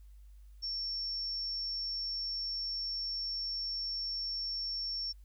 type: tone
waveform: sine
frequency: 5450 Hz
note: F8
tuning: 43 cents flat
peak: -34 dBFS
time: 0.62-5.13 s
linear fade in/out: 20 ms
effects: added 50 Hz sine -51 dBFS peak until 5.24 s + white hiss -75 dBFS RMS until 5.24 s